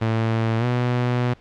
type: tone with pitch glide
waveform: sawtooth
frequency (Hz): 112.7 to 122.9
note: A2 to B2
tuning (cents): +42 to -8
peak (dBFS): -15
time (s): 0.01-1.34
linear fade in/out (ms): 10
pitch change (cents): +150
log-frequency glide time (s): 0.58-0.65
effects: pink hiss -52 dBFS RMS until 1.4 s + low-pass 3000 Hz 12 dB/octave